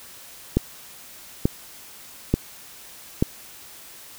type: click train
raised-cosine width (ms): 3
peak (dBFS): -4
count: 4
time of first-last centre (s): 0.57-3.225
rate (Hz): 1.13
effects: white hiss -44 dBFS RMS until 4.18 s